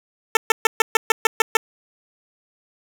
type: tone bursts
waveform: 10% pulse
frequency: 444.5 Hz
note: A4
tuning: 18 cents sharp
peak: -3 dBFS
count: 9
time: 0.35-1.57 s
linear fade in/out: 2 ms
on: 20 ms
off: 130 ms
effects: none